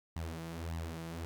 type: tone with flanger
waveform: sawtooth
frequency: 82.4 Hz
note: E2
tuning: in tune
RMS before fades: -41 dBFS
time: 0.16-1.25 s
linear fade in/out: 0 ms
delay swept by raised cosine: 1 to 6.4 ms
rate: 1.7 Hz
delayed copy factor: +0.7
effects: none